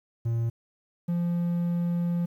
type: tone pair in turn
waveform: triangle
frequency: 115.9 / 172.9 Hz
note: A#2 / F3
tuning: -10 / -17 cents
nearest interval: perfect fifth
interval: 693 cents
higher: second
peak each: -22 dBFS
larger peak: neither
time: 0.25-0.5 / 1.08-2.26 s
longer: second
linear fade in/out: 10 ms
effects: 10-bit